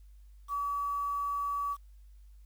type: tone with quantisation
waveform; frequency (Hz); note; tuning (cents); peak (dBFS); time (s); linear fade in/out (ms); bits
sine; 1142; D6; -49; -30; 0.48-1.77; 50; 9
effects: added 50 Hz sine -51 dBFS peak until 2.45 s + white hiss -75 dBFS RMS until 2.45 s